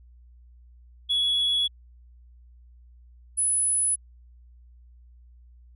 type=tone pair in turn; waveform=sine; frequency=3373 / 10108 Hz; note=G#7 / D#9; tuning=+26 / +26 cents; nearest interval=octave + perfect fifth; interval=1900 cents; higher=second; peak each=-19 dBFS; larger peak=neither; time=1.09-1.68 / 3.37-3.96 s; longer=neither; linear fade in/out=20 ms; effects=tanh soft clip ceiling -19 dBFS + added 60 Hz sine -49 dBFS peak until 5.75 s